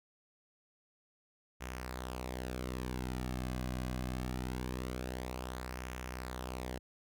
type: tone with flanger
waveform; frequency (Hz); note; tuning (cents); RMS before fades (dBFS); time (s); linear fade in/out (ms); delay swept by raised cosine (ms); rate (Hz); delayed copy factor
sawtooth; 62.9; B1; +32; -40; 1.6-6.79; 20; 0.23 to 2.23; 0.23; -0.55
effects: none